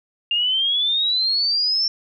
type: exponential sweep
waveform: sine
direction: up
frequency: 2794 to 5430 Hz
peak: -17 dBFS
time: 0.31-1.88 s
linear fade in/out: 2 ms
effects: none